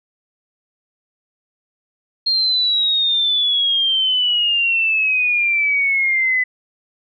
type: exponential sweep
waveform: sine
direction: down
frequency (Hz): 4235 to 2000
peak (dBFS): -14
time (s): 2.26-6.44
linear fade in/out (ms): 10
effects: none